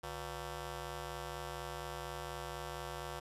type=ring-modulated tone; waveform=10% pulse; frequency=213.4 Hz; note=G#3; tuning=47 cents sharp; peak=-30 dBFS; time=0.03-3.2 s; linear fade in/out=10 ms; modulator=278 Hz; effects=resampled to 32000 Hz